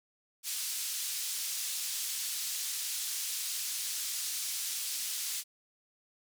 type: band-pass noise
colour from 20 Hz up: pink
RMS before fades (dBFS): -36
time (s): 0.43-5.44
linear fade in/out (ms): 50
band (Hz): 4700 to 14000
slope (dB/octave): 12
effects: none